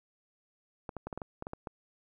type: clicks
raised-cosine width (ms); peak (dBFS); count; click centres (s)
1; -24; 10; 0.892 / 0.967 / 1.07 / 1.128 / 1.176 / 1.218 / 1.424 / 1.469 / 1.534 / 1.672
effects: 11-bit